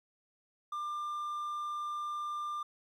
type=tone; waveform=triangle; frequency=1194 Hz; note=D6; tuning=28 cents sharp; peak=-33 dBFS; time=0.72-2.63 s; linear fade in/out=5 ms; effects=12-bit